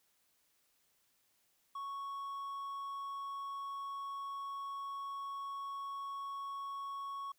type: tone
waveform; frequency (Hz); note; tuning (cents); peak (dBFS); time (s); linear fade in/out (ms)
triangle; 1108.7; C#6; 0; -38; 1.75-7.32; 5
effects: white hiss -75 dBFS RMS until 7.38 s